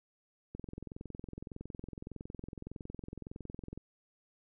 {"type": "click train", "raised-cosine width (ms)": 3, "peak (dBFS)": -30, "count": 71, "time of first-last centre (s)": [0.55, 3.776], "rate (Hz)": 21.7, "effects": []}